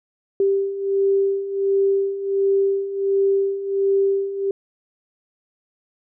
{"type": "beating tone pair", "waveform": "sine", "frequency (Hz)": [392, 393.4], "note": ["G4", "G4"], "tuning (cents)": [0, 6], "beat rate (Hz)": 1.4, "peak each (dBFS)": [-23, -18], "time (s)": [0.4, 4.51], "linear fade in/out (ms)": 2, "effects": []}